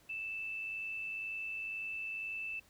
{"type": "tone with amplitude modulation", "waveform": "sine", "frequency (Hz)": 2644, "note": "E7", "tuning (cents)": 5, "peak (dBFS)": -36, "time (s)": [0.09, 2.6], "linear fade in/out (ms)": 10, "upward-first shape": "sine", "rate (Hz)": 102, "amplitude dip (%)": 35, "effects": ["pink hiss -65 dBFS RMS until 2.69 s"]}